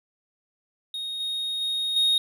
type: tone with level steps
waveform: triangle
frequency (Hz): 3729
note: A#7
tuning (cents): 0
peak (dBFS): -28 / -25 / -23 / -17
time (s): 0.94-2.18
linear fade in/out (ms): 2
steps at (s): 1.2 / 1.61 / 1.96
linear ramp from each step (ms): 5
effects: none